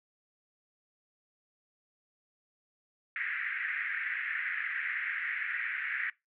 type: band-pass noise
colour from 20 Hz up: white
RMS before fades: -35 dBFS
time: 3.16-6.1 s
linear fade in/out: 2 ms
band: 1600 to 2100 Hz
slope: 48 dB/octave
effects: noise-tail reverb RT60 0.2 s tail -21 dB re dry